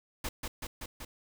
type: noise with echo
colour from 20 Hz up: pink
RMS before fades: -35 dBFS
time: 0.24-0.29 s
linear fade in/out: 5 ms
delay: 190 ms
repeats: 4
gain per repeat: -2 dB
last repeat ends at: 1.05 s
effects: none